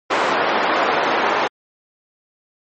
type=band-pass noise; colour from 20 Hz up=white; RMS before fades=-18 dBFS; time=0.1-1.48 s; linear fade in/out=10 ms; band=380 to 1200 Hz; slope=12 dB/octave; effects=MP3 32 kbps